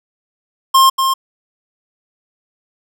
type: tone with echo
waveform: square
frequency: 1063 Hz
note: C6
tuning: 27 cents sharp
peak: -7 dBFS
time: 0.74-0.9 s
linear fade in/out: 10 ms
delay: 240 ms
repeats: 1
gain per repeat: -6 dB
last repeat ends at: 1.14 s
effects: none